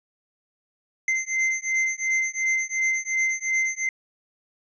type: beating tone pair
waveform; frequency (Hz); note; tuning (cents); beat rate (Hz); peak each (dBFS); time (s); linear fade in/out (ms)
square; 2076 / 2078.8; C7 / C7; -14 / -12; 2.8; -26; 1.08-3.89; 2
effects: resampled to 16000 Hz